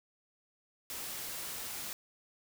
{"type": "noise", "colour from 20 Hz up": "white", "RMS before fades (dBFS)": -41, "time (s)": [0.9, 1.93], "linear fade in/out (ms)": 0, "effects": []}